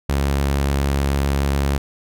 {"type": "tone with vibrato", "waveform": "sawtooth", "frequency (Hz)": 69.6, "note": "C#2", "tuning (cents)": 8, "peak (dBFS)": -13, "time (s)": [0.09, 1.78], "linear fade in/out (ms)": 5, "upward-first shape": "triangle", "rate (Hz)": 6.9, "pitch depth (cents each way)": 11, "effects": []}